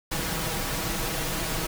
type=noise with comb filter; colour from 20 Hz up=pink; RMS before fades=-29 dBFS; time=0.11-1.67 s; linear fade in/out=10 ms; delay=6.2 ms; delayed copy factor=+0.6; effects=none